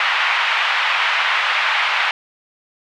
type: band-pass noise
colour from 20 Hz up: white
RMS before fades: -18 dBFS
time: 0-2.11 s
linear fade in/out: 2 ms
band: 850 to 2800 Hz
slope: 24 dB/octave
effects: none